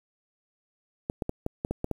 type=clicks; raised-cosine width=2 ms; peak=-15 dBFS; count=8; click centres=1.099 / 1.222 / 1.294 / 1.464 / 1.649 / 1.71 / 1.844 / 1.913 s; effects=8-bit